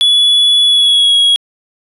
triangle tone with pitch glide, 3410 to 3317 Hz, G#7 to G#7, +45 to -3 cents, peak -5 dBFS, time 0.01-1.36 s, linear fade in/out 0 ms, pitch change -48 cents, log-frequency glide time 0.64-1.16 s, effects resampled to 32000 Hz

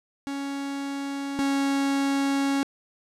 45% pulse tone pair in turn, 278.2 / 276.4 Hz, C#4 / C#4, +6 / -5 cents, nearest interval unison, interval 11 cents, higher first, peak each -29 / -22 dBFS, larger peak second, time 0.27-1.39 / 1.39-2.63 s, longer second, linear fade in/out 0 ms, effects low-pass 9000 Hz 12 dB/octave

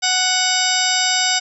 harmonic tone with a mistuned harmonic, 740 Hz, F#5, in tune, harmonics 1 / 2 / 3 / 4 / 5 / 6 / 7 / 8 / 10, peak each -24 / -24 / -24 / -24 / -24 / -24 / -24 / -24 / -24 dBFS, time 0.02-1.4 s, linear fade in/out 20 ms, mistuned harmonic 6, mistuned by +110 cents, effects none

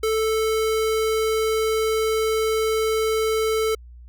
square tone, 440 Hz, A4, in tune, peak -20 dBFS, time 0.03-3.75 s, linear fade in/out 5 ms, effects added 60 Hz sine -40 dBFS peak until 4.08 s

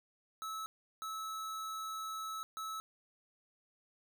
square tone bursts at uneven times, 1300 Hz, E6, 24 cents flat, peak -40 dBFS, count 3, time 0.42-0.66 / 1.02-2.43 / 2.57-2.8 s, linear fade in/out 0 ms, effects none

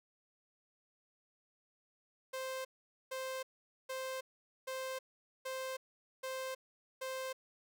sawtooth tone bursts, 523 Hz, C5, 1 cent flat, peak -35 dBFS, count 7, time 2.33-7.33 s, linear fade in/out 10 ms, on 320 ms, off 460 ms, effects none

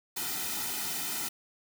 white noise with comb filter, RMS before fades -34 dBFS, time 0.16-1.29 s, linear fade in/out 10 ms, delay 1.8 ms, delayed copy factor -0.9, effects none

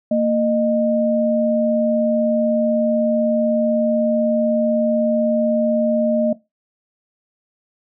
sine tone pair together, 230 / 614 Hz, A#3 / D#5, -23 / -23 cents, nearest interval octave + perfect fourth, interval 1700 cents, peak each -17 dBFS, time 0.11-6.33 s, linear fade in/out 5 ms, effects noise-tail reverb RT60 0.2 s tail -18 dB re dry

